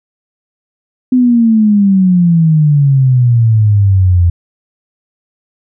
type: exponential sweep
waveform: sine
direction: down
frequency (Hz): 256.3 to 85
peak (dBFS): -5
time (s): 1.12-4.3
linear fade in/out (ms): 5
effects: none